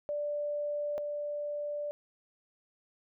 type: tone pair in turn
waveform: sine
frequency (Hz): 587.3 / 587.3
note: D5 / D5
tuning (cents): 0 / 0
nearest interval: unison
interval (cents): 0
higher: neither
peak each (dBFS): -31 / -33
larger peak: first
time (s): 0.09-0.98 / 0.98-1.91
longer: second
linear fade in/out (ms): 0
effects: none